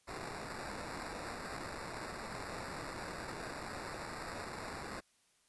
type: noise with sample-and-hold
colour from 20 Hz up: blue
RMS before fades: -44 dBFS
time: 0.07-5.01 s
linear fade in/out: 20 ms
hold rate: 3150 Hz
effects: white hiss -72 dBFS RMS until 5.48 s + resampled to 24000 Hz